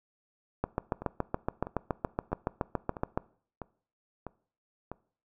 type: two click trains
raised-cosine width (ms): 1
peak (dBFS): -24 / -14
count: 7 / 19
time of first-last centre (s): 1.02-4.916 / 0.64-3.175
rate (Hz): 1.54 / 7.1
effects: noise-tail reverb RT60 0.5 s tail -21 dB re dry